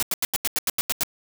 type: noise bursts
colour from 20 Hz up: white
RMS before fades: -23 dBFS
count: 10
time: 0-1.034 s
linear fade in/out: 0 ms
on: 26 ms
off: 86 ms
effects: none